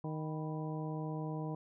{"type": "harmonic tone with a mistuned harmonic", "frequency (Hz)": 155.56, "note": "D#3", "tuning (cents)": 0, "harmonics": [1, 2, 3, 4, 5, 6], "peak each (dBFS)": [-38, -43, -46, -49, -49, -49], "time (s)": [0.04, 1.55], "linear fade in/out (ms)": 2, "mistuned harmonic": 6, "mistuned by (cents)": 90, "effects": []}